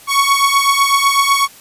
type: beating tone pair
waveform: sawtooth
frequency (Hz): 1109 / 1117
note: C#6 / C#6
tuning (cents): 0 / +13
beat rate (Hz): 8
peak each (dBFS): -10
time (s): 0.07-1.48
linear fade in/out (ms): 50
effects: white hiss -41 dBFS RMS until 1.6 s + resampled to 32000 Hz